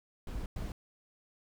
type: noise bursts at uneven times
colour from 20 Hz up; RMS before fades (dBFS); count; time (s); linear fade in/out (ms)
brown; -38; 2; 0.27-0.46 / 0.56-0.72; 2
effects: none